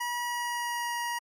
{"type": "tone with pitch glide", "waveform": "25% pulse", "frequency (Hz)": [965, 952.3], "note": ["B5", "A#5"], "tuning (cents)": [-40, 37], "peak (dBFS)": -26, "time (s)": [0, 1.19], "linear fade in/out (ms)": 10, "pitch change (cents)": -23, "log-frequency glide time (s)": [0.21, 0.95], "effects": ["MP3 64 kbps"]}